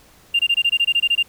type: tone bursts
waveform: triangle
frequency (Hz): 2794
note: F7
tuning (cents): 0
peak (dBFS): -10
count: 12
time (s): 0.34-1.229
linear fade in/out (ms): 10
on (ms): 53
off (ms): 23
effects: tanh soft clip ceiling -11 dBFS + pink hiss -51 dBFS RMS until 1.28 s